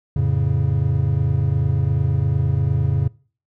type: chord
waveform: triangle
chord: F augmented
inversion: none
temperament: equal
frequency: 87.31 / 110 / 138.59 Hz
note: F2 / A2 / C#3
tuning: 0 / 0 / 0 cents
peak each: -20 / -19 / -17 dBFS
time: 0.16-3.08 s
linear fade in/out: 5 ms
effects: noise-tail reverb RT60 0.4 s tail -22 dB re dry

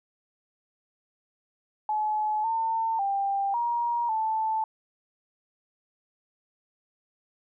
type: tone with pitch steps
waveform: sine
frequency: 854 / 901 / 792 / 947 / 879 Hz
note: G#5 / A5 / G5 / A#5 / A5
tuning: +48 / +41 / +18 / +27 / -2 cents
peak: -24 dBFS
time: 1.89-4.64 s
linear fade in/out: 2 ms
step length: 550 ms
effects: none

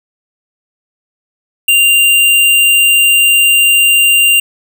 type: tone with sample-and-hold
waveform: sine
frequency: 2787 Hz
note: F7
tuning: 4 cents flat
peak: -5 dBFS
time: 1.68-4.4 s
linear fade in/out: 5 ms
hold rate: 11025 Hz
effects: none

